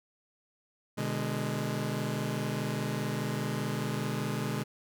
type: chord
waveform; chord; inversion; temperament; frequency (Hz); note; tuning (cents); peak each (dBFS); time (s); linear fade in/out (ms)
sawtooth; G# diminished; first; just; 124.59 / 149.51 / 207.7; B2 / D3 / G#3; +16 / +31 / 0; -31; 0.97-4.64; 20
effects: none